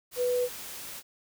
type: tone in noise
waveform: sine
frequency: 493.9 Hz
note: B4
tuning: in tune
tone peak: -24 dBFS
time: 0.16-0.49 s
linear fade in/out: 50 ms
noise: white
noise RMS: -41 dBFS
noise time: 0.11-1.03 s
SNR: +14 dB
effects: none